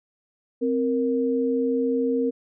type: tone pair together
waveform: sine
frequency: 261.6 / 466.8 Hz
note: C4 / A#4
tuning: 0 / +2 cents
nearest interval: minor seventh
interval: 1002 cents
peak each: -23 / -23 dBFS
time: 0.61-2.31 s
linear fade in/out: 20 ms
effects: none